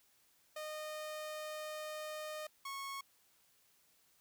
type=tone pair in turn; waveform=sawtooth; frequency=614 / 1099.1 Hz; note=D#5 / C#6; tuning=-23 / -15 cents; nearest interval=minor seventh; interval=1008 cents; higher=second; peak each=-38 / -38 dBFS; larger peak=neither; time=0.56-2.47 / 2.65-3.01 s; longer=first; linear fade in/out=5 ms; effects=white hiss -71 dBFS RMS until 4.2 s